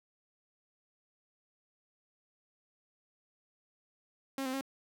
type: tone with pitch steps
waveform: sawtooth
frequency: 269.8 / 259.5 / 270.2 Hz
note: C#4 / C4 / C#4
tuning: -47 / -14 / -44 cents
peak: -30 dBFS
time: 4.38-4.611 s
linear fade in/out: 2 ms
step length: 77 ms
effects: none